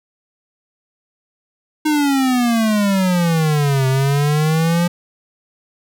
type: exponential two-way sweep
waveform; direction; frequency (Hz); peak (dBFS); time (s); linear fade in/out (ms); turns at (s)
square; down then up; 309.8 to 130.81 to 175.6; -14; 1.85-4.88; 10; 3.87
effects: none